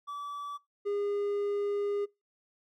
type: tone pair in turn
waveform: triangle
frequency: 1152 / 407.3 Hz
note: D6 / G#4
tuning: -34 / -34 cents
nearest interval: octave + tritone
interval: 1800 cents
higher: first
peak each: -34 / -27 dBFS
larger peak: second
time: 0.07-0.58 / 0.85-2.06 s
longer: second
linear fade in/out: 20 ms
effects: noise-tail reverb RT60 0.2 s tail -22 dB re dry